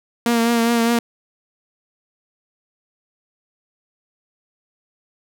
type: tone with vibrato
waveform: sawtooth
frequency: 233.1 Hz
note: A#3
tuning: in tune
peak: -11 dBFS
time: 0.26-0.99 s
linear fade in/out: 2 ms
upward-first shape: triangle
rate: 4.9 Hz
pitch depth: 35 cents each way
effects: none